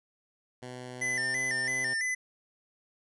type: tone with pitch glide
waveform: 10% pulse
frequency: 125.4 to 128.93 Hz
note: B2 to C3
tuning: +27 to -25 cents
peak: -32 dBFS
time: 0.62-1.94 s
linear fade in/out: 10 ms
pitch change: +48 cents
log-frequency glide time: 1.18-1.26 s
type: tone with vibrato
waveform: square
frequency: 1904 Hz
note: A#6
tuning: 36 cents sharp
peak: -29 dBFS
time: 1.01-2.15 s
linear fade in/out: 10 ms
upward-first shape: square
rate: 3 Hz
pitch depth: 95 cents each way
effects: resampled to 24000 Hz